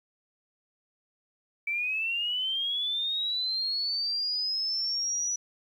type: linear sweep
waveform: sine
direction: up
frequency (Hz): 2303 to 5920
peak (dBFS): -27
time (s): 1.67-5.36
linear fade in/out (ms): 5
effects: 10-bit